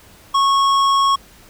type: tone with hard clipping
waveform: sine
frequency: 1100 Hz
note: C#6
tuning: 14 cents flat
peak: -14 dBFS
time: 0.34-1.16 s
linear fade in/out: 10 ms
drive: 11 dB
effects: pink hiss -46 dBFS RMS until 1.49 s